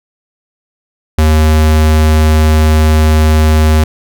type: tone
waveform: square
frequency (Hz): 77.78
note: D#2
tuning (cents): 0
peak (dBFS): -6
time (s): 1.18-3.84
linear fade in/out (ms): 5
effects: none